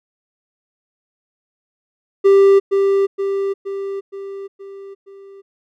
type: tone with echo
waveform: triangle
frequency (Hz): 393.6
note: G4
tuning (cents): +7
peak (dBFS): -5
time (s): 2.24-2.6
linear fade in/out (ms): 20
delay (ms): 470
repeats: 6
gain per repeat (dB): -5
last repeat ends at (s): 5.42
effects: none